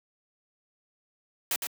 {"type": "noise with echo", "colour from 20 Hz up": "white", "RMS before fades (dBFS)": -28, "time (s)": [1.51, 1.56], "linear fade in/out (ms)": 2, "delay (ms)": 110, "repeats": 1, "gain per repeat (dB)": -5, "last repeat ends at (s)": 1.67, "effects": ["high-pass 200 Hz 12 dB/octave"]}